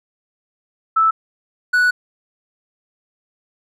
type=tone pair in turn; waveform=sine / triangle; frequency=1315 / 1476 Hz; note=E6 / F#6; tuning=-5 / -5 cents; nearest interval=major second; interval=200 cents; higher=second; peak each=-11 / -10 dBFS; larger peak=second; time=0.96-1.11 / 1.73-1.91 s; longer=second; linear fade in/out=10 ms; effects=none